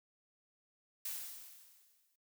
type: noise with exponential decay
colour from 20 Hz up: blue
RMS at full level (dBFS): -39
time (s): 1.05-2.16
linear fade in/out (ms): 5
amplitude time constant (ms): 240
effects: noise-tail reverb RT60 0.1 s tail -20 dB re dry